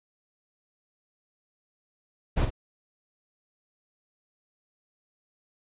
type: noise with echo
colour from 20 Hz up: brown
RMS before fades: -23 dBFS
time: 2.36-2.46 s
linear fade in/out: 20 ms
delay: 45 ms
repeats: 1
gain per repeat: -7 dB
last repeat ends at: 2.505 s
effects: resampled to 8000 Hz